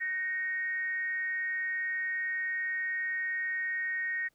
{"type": "tone with frequency modulation", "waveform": "sine", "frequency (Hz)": 1864.7, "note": "A#6", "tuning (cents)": 0, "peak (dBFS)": -30, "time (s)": [0, 4.29], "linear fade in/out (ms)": 20, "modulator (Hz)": 344, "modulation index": 0.38, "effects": ["pink hiss -73 dBFS RMS until 4.34 s"]}